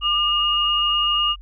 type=tone pair together; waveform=sine; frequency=1200 / 2854 Hz; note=D6 / F7; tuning=+37 / +37 cents; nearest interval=octave + minor third; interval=1500 cents; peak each=-22 / -18 dBFS; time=0.01-1.36 s; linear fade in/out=50 ms; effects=added 46 Hz sine -37 dBFS peak until 1.41 s